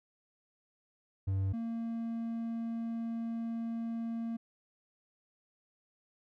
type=tone pair in turn; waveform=triangle; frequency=96.5 / 229.5 Hz; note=G2 / A#3; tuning=-27 / -27 cents; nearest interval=octave + minor third; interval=1500 cents; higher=second; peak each=-27 / -32 dBFS; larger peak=first; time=1.27-1.53 / 1.53-4.37 s; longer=second; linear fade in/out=10 ms; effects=none